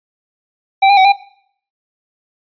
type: tone with pitch steps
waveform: square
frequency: 779 / 806 / 759 / 800 Hz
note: G5 / G5 / F#5 / G5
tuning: -11 / +48 / +44 / +35 cents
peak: -7 dBFS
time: 0.82-1.124 s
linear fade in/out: 10 ms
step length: 76 ms
effects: noise-tail reverb RT60 0.6 s tail -19 dB re dry + resampled to 11025 Hz